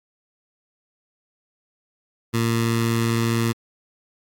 15% pulse tone with notch filter, 115.2 Hz, A#2, 20 cents flat, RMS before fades -21 dBFS, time 2.33-3.53 s, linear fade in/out 20 ms, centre 610 Hz, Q 1, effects AAC 64 kbps

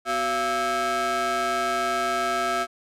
35% pulse ring-modulated tone, 311.1 Hz, D#4, in tune, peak -18 dBFS, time 0.05-2.67 s, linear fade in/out 50 ms, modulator 997 Hz, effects low-pass 11000 Hz 12 dB/octave

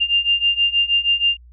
sine beating tone pair, 2794 / 2800.3 Hz, F7 / F7, 0 / +4 cents, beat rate 6.3 Hz, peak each -19 / -17 dBFS, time 0-1.37 s, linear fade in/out 20 ms, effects added 60 Hz sine -42 dBFS peak until 1.52 s

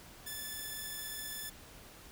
5% pulse beating tone pair, 1728 / 1743 Hz, A6 / A6, -32 / -17 cents, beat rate 15 Hz, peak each -37 / -30 dBFS, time 0.26-1.5 s, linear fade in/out 10 ms, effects pink hiss -54 dBFS RMS until 2.11 s

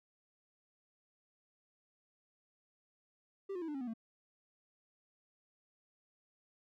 triangle tone with pitch steps, 392 / 357.4 / 325.8 / 297.1 / 270.9 / 246.9 / 225.1 Hz, G4 / F4 / E4 / D4 / C#4 / B3 / A3, 0 / +40 / -20 / +20 / -40 / 0 / +40 cents, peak -36 dBFS, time 3.49-3.938 s, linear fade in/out 10 ms, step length 64 ms, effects none

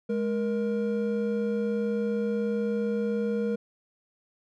triangle tone pair together, 210 / 471.4 Hz, G#3 / A#4, +19 / +19 cents, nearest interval octave + major second, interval 1400 cents, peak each -26 dBFS, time 0.09-3.56 s, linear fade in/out 10 ms, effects none

